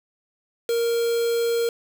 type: tone with quantisation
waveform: triangle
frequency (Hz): 466.2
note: A#4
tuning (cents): 0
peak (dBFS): -18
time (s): 0.69-1.69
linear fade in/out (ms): 2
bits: 5
effects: none